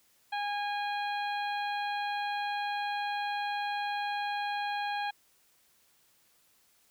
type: harmonic tone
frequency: 820 Hz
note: G#5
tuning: 22 cents flat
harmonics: 1 / 2 / 3 / 4 / 5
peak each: -32 / -38 / -42 / -44 / -46 dBFS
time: 0.32-5.11 s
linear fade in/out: 10 ms
effects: white hiss -67 dBFS RMS until 6.9 s